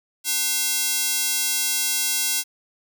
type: tone with high-pass filter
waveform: square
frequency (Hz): 300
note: D4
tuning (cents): +37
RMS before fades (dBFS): -23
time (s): 0.24-2.44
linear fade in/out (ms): 50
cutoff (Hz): 5000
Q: 0.61
effects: none